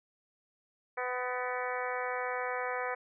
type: harmonic tone with a mistuned harmonic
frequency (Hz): 250.4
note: B3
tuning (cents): +24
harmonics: 2 / 3 / 4 / 5 / 6 / 7 / 8 / 9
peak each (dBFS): -37 / -39 / -40 / -41 / -42 / -42 / -43 / -44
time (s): 0.97-2.95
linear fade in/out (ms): 10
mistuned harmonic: 8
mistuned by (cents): -34
effects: none